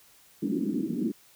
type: band-pass noise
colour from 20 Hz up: white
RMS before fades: -29 dBFS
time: 0.42-1.12 s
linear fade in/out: 10 ms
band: 180 to 330 Hz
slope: 48 dB/octave
effects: white hiss -58 dBFS RMS until 1.35 s